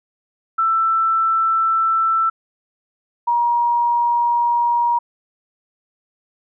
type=tone pair in turn; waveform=sine; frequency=1330 / 950 Hz; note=E6 / A#5; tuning=+15 / +33 cents; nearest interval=tritone; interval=582 cents; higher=first; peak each=-14 dBFS; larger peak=neither; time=0.58-2.3 / 3.27-4.99 s; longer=neither; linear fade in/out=10 ms; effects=none